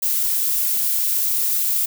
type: noise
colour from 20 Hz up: violet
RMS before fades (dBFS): -20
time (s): 0.02-1.86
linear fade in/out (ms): 10
effects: none